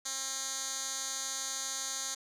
10% pulse tone with band-pass filter, 267.5 Hz, C4, 38 cents sharp, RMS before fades -37 dBFS, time 0.05-2.15 s, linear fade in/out 10 ms, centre 6400 Hz, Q 2.5, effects none

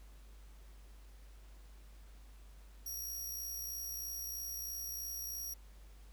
15% pulse tone with amplitude modulation, 5680 Hz, F8, 28 cents sharp, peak -33 dBFS, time 2.86-5.54 s, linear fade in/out 5 ms, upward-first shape sine, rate 63.1 Hz, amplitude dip 40%, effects added 50 Hz sine -53 dBFS peak until 6.12 s + pink hiss -66 dBFS RMS until 6.12 s

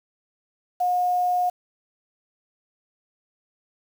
sine tone with quantisation, 720 Hz, F#5, 47 cents flat, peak -19 dBFS, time 0.8-1.5 s, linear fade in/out 10 ms, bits 7, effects none

